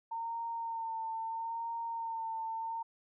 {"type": "tone with vibrato", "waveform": "sine", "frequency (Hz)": 911, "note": "A#5", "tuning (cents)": -40, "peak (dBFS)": -35, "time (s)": [0.11, 2.83], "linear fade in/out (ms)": 10, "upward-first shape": "sine", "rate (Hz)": 0.76, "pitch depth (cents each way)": 26, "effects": []}